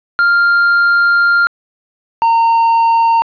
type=tone pair in turn; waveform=triangle; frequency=1396.9 / 917.9 Hz; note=F6 / A#5; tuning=0 / -27 cents; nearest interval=perfect fifth; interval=727 cents; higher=first; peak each=-6 dBFS; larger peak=neither; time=0.19-1.47 / 2.22-3.22 s; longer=first; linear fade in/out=0 ms; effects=resampled to 11025 Hz + 8-bit